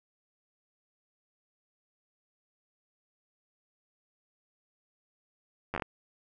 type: slowing click train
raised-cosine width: 0.5 ms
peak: -18 dBFS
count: 6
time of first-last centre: 5.74-5.822 s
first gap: 10 ms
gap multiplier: 1.25
effects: none